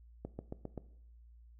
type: accelerating click train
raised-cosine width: 2 ms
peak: -27 dBFS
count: 5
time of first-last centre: 0.25-0.777 s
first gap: 140 ms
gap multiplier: 0.96
effects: noise-tail reverb RT60 0.7 s tail -17 dB re dry + added 58 Hz sine -55 dBFS peak until 1.59 s